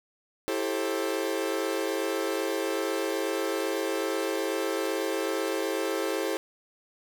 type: chord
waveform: 40% pulse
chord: A minor seventh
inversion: second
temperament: equal with one note detuned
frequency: 329.6 / 392 / 440 / 535.8 Hz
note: E4 / G4 / A4 / C5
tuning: 0 / 0 / 0 / +41 cents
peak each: -32 dBFS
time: 0.48-6.37 s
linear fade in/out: 0 ms
effects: none